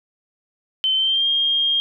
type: tone with pitch glide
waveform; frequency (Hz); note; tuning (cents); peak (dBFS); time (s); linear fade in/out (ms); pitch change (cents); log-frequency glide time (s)
sine; 3076 to 3223; G7 to G7; -33 to +47; -16; 0.84-1.8; 0; +80; 0.95-1.28
effects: none